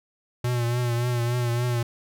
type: tone with vibrato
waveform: square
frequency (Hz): 120.7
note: B2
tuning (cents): -39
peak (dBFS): -23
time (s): 0.44-1.83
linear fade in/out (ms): 5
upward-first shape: triangle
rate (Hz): 3.5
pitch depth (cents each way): 52
effects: none